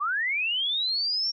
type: linear sweep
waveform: sine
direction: up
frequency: 1108.7 to 5570 Hz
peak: -24 dBFS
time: 0-1.32 s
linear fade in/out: 20 ms
effects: none

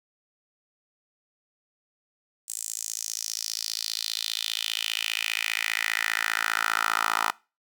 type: tone with high-pass filter sweep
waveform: 10% pulse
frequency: 55 Hz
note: A1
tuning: in tune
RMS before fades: -29 dBFS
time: 2.48-7.31 s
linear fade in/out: 5 ms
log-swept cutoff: 7900 to 1100 Hz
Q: 3.4
effects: noise-tail reverb RT60 0.3 s tail -22 dB re dry

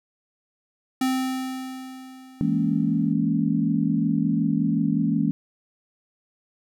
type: tone with exponential decay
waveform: square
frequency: 260 Hz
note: C4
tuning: 11 cents flat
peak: -20 dBFS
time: 1.01-3.13 s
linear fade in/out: 5 ms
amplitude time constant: 460 ms
type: chord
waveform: sine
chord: A# half-diminished seventh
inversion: second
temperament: equal with one note detuned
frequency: 164.81 / 207.7 / 233.1 / 278.8 Hz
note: E3 / G#3 / A#3 / C#4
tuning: 0 / 0 / 0 / +10 cents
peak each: -25 dBFS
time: 2.41-5.31 s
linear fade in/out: 0 ms
effects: none

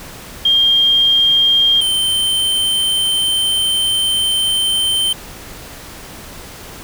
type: tone pair in turn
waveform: sine / square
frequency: 3209 / 3105 Hz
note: G7 / G7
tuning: +40 / -17 cents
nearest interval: minor second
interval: 57 cents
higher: first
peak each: -9 / -14 dBFS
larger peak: first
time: 0.45-1.81 / 1.81-5.13 s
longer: second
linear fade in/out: 5 ms
effects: pink hiss -34 dBFS RMS until 6.83 s

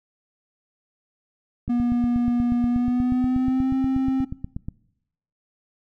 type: click train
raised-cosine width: 5 ms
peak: -17 dBFS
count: 26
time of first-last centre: 1.68-4.685 s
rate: 8.32 Hz
type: tone with pitch glide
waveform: triangle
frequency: 240.9 to 264.2 Hz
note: B3 to C4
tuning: -43 to +17 cents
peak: -17 dBFS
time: 1.69-4.25 s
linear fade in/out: 10 ms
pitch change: +160 cents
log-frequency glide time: 2.66-3.74 s
effects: noise-tail reverb RT60 0.8 s tail -22 dB re dry

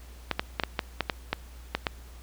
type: clicks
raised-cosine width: 0.3 ms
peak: -9 dBFS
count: 10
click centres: 0.313 / 0.395 / 0.598 / 0.636 / 0.792 / 1.007 / 1.098 / 1.33 / 1.75 / 1.868 s
effects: added 60 Hz sine -44 dBFS peak until 2.22 s + pink hiss -54 dBFS RMS until 2.22 s

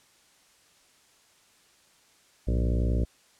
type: harmonic tone with a mistuned harmonic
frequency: 60.3 Hz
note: B1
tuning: 41 cents flat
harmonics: 1 / 2 / 3 / 4 / 5 / 6 / 7 / 8 / 9 / 10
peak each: -24 / -30 / -34 / -36 / -38 / -40 / -41 / -42 / -43 / -44 dBFS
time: 2.47-3.05 s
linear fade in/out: 10 ms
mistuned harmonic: 2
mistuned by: -130 cents
effects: white hiss -61 dBFS RMS until 3.39 s + low-pass 9000 Hz 12 dB/octave

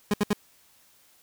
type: tone bursts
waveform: 30% pulse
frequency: 206.5 Hz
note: G#3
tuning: 10 cents flat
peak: -18 dBFS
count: 3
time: 0.11-0.331 s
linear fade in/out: 2 ms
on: 27 ms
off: 70 ms
effects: white hiss -60 dBFS RMS until 1.22 s

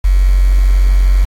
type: tone with quantisation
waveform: sine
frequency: 46.25 Hz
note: F#1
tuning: in tune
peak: -6 dBFS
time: 0.04-1.25 s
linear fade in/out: 10 ms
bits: 5
effects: AAC 48 kbps

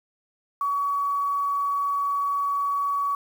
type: tone with quantisation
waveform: sine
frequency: 1131 Hz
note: C#6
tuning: 34 cents sharp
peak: -22 dBFS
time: 0.61-3.15 s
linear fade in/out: 2 ms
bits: 8
effects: none

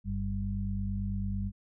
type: harmonic tone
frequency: 49 Hz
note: G1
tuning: in tune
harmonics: 1 / 2 / 4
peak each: -34 / -34 / -35 dBFS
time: 0.04-1.52 s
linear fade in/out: 50 ms
effects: none

